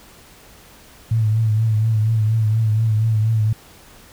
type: tone with vibrato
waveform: sine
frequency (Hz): 110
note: A2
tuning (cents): 0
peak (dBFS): -14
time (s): 1.11-3.53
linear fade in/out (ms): 5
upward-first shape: triangle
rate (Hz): 4.2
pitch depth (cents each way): 60
effects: pink hiss -46 dBFS RMS until 4.12 s